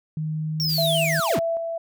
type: tone with pitch glide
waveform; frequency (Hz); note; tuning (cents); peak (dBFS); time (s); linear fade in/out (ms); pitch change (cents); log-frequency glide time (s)
sine; 155.56 to 157; D#3 to D#3; 0 to +16; -24; 0.17-1.2; 2; +16; 0.33-1.06
type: linear sweep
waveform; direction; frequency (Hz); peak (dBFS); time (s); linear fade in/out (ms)
square; down; 5588 to 93.5; -23; 0.6-1.39; 0
type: high-pass noise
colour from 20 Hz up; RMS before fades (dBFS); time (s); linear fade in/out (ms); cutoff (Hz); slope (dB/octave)
white; -36; 0.69-1.35; 2; 2800; 12
type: tone with tremolo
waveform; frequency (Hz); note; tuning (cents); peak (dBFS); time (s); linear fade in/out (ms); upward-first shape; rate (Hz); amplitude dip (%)
sine; 665; E5; +15; -21; 0.78-1.78; 5; square; 1.9; 40
effects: none